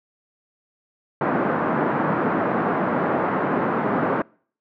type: band-pass noise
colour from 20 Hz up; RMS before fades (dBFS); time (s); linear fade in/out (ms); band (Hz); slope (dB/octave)
pink; -22; 1.21-4.22; 2; 170 to 1500; 24
effects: noise-tail reverb RT60 0.5 s tail -26 dB re dry